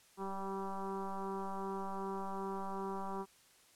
sine tone with frequency modulation, 389.3 Hz, G4, 12 cents flat, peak -37 dBFS, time 0.17-3.26 s, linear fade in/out 50 ms, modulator 194 Hz, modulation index 4, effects white hiss -65 dBFS RMS until 3.75 s + low-pass 11000 Hz 12 dB/octave

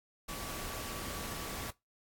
sine tone in noise, 1145 Hz, D6, 44 cents flat, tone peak -48 dBFS, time 0.28-1.71 s, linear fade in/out 10 ms, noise pink, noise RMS -41 dBFS, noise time 0.28-1.71 s, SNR -10 dB, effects noise-tail reverb RT60 0.2 s tail -21 dB re dry + AAC 64 kbps

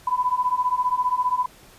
sine beating tone pair, 990 / 1005 Hz, B5 / B5, +4 / +30 cents, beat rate 15 Hz, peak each -23 / -22 dBFS, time 0.07-1.46 s, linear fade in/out 5 ms, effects pink hiss -50 dBFS RMS until 1.78 s + resampled to 32000 Hz

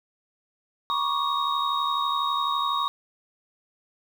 sine tone cluster, 957 / 1111 / 1183 / 3751 Hz, A#5 / C#6 / D6 / A#7, +45 / +4 / +12 / +10 cents, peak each -32 / -25 / -31 / -30 dBFS, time 0.9-2.88 s, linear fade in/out 0 ms, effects 8-bit

